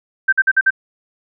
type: tone bursts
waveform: sine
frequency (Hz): 1558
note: G6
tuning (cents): -11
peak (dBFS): -9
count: 5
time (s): 0.28-0.706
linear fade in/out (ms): 10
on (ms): 46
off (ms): 49
effects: none